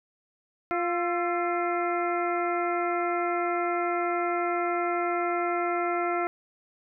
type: harmonic tone with a mistuned harmonic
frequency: 349.2 Hz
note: F4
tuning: in tune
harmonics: 1 / 2 / 3 / 4 / 5 / 6 / 7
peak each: -29 / -29 / -39 / -31 / -43 / -36 / -44 dBFS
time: 0.71-6.27 s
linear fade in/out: 0 ms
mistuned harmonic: 4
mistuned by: -66 cents
effects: none